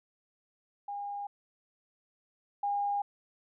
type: tone pair in turn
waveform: sine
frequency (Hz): 811 / 811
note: G#5 / G#5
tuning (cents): -41 / -41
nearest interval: unison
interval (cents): 0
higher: neither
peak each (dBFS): -35 / -28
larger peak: second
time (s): 0.88-1.27 / 2.63-3.02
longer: neither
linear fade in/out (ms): 5
effects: none